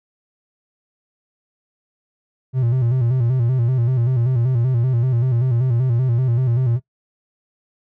triangle tone with vibrato, 123.47 Hz, B2, in tune, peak -13 dBFS, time 2.53-6.8 s, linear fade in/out 50 ms, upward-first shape square, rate 5.2 Hz, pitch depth 89 cents each way, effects noise-tail reverb RT60 0.1 s tail -18 dB re dry

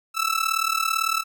sawtooth tone with amplitude modulation, 1318.5 Hz, E6, in tune, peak -14 dBFS, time 0.14-1.24 s, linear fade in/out 50 ms, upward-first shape sine, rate 37.9 Hz, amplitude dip 85%, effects none

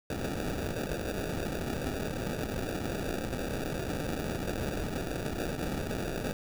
white noise with sample-and-hold, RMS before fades -34 dBFS, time 0.1-6.33 s, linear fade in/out 2 ms, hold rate 1050 Hz, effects none

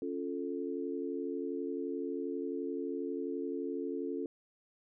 sine chord, Db augmented, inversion none, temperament equal, 277.2 / 349.2 / 440 Hz, Db4 / F4 / A4, 0 / 0 / 0 cents, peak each -38 / -39 / -39 dBFS, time 0.02-4.26 s, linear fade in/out 2 ms, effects none

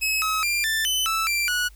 sawtooth tone with pitch steps, 2570 / 1280 / 2384 / 1772 / 3028 / 1317 / 2357 / 1465 Hz, E7 / D#6 / D7 / A6 / F#7 / E6 / D7 / F#6, -45 / +49 / +25 / +12 / +39 / -2 / +6 / -18 cents, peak -18 dBFS, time 0.01-1.69 s, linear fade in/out 20 ms, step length 210 ms, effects added 50 Hz sine -45 dBFS peak until 1.75 s + white hiss -58 dBFS RMS until 1.75 s

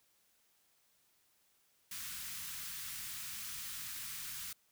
white band-stop noise, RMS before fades -44 dBFS, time 1.91-4.53 s, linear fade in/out 5 ms, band 200 to 1200 Hz, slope 24 dB/octave, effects white hiss -73 dBFS RMS until 4.71 s

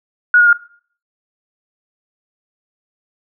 sine tone with pitch steps, 1455 / 1435 / 1415.2 Hz, F#6 / F6 / F6, -29 / +47 / +23 cents, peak -6 dBFS, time 0.34-0.529 s, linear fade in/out 2 ms, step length 63 ms, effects noise-tail reverb RT60 0.5 s tail -20 dB re dry

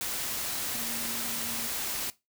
sine tone in noise, 231.9 Hz, A#3, 9 cents flat, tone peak -42 dBFS, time 0.75-1.67 s, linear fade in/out 0 ms, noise white, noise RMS -33 dBFS, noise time 0.01-2.1 s, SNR -12 dB, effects noise-tail reverb RT60 0.2 s tail -18 dB re dry

